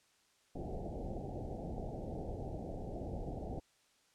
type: low-pass noise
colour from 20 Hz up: pink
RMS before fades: -42 dBFS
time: 0.55-3.6 s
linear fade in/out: 5 ms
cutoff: 810 Hz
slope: 96 dB/octave
effects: white hiss -71 dBFS RMS until 4.14 s + low-pass 8000 Hz 12 dB/octave